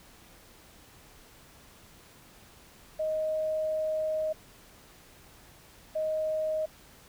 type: tone pair in turn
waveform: sine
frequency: 625 / 625 Hz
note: D#5 / D#5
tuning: +8 / +8 cents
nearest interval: unison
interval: 0 cents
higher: neither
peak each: -27 dBFS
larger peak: neither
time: 2.99-4.33 / 5.95-6.66 s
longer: first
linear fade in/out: 10 ms
effects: pink hiss -55 dBFS RMS until 7.08 s